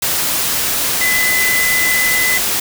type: tone in noise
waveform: sine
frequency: 2012 Hz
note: B6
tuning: 32 cents sharp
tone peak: -14 dBFS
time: 1.01-2.38 s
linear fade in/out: 5 ms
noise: white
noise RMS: -17 dBFS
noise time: 0.02-2.6 s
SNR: 0 dB
effects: none